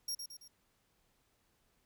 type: tone with echo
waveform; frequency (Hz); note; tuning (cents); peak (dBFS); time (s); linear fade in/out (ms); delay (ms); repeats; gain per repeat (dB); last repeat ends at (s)
sawtooth; 5588; F8; 0; -33; 0.08-0.15; 5; 110; 3; -6; 0.48
effects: pink hiss -75 dBFS RMS until 1.85 s